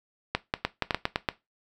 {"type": "clicks", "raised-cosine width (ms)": 0.3, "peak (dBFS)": -8, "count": 9, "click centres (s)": [0.35, 0.539, 0.65, 0.823, 0.908, 0.946, 1.054, 1.159, 1.288], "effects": ["noise-tail reverb RT60 0.2 s tail -17 dB re dry"]}